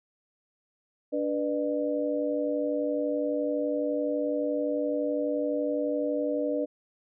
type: tone cluster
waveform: sine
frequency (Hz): 290.8 / 491.2 / 603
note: D4 / B4 / D5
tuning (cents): -17 / -9 / +46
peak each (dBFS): -30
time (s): 1.12-6.66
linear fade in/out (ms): 20
effects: none